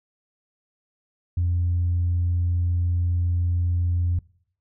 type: tone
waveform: sine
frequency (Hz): 87.3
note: F2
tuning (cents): 0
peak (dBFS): -18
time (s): 1.37-4.19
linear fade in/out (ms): 5
effects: noise-tail reverb RT60 0.6 s tail -23 dB re dry + tanh soft clip ceiling -16 dBFS